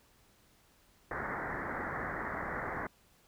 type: low-pass noise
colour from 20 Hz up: white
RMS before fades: -38 dBFS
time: 1.11-2.87 s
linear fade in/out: 2 ms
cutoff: 2000 Hz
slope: 96 dB/octave
effects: pink hiss -66 dBFS RMS until 3.27 s